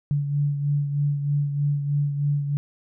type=beating tone pair; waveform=sine; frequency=143.8 / 147 Hz; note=D3 / D3; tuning=-36 / +2 cents; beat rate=3.2 Hz; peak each=-21 / -30 dBFS; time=0.11-2.57 s; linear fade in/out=0 ms; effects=none